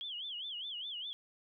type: tone with vibrato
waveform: sine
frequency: 3185 Hz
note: G7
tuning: 27 cents sharp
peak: -39 dBFS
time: 0.01-1.13 s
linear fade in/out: 0 ms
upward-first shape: sine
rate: 4.9 Hz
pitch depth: 190 cents each way
effects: none